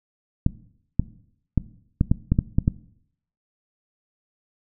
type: clicks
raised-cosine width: 5 ms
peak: -5 dBFS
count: 9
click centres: 0.464 / 0.996 / 1.577 / 2.011 / 2.115 / 2.32 / 2.389 / 2.585 / 2.679 s
effects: noise-tail reverb RT60 0.7 s tail -19 dB re dry